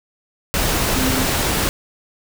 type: tone in noise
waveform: sine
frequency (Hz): 260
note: C4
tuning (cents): -11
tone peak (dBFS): -21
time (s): 0.96-1.25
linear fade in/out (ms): 0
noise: pink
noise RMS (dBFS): -19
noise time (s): 0.54-1.69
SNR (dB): -5
effects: none